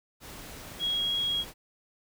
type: tone in noise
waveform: sine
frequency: 3301 Hz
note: G#7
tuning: 11 cents flat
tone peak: -26 dBFS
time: 0.79-1.45 s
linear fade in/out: 50 ms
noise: pink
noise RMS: -44 dBFS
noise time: 0.2-1.54 s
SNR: +15 dB
effects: none